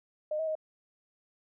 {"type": "tone with pitch steps", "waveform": "sine", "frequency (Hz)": [611, 639, 626], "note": ["D#5", "D#5", "D#5"], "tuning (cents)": [-32, 46, 10], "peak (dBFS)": -29, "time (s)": [0.31, 0.553], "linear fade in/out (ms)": 5, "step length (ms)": 81, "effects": []}